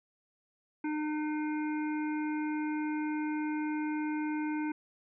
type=harmonic tone; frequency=303.9 Hz; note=D#4; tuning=41 cents flat; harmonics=1 / 3 / 5 / 7 / 8; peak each=-31 / -41 / -45 / -47 / -50 dBFS; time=0.84-4.72 s; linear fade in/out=5 ms; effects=none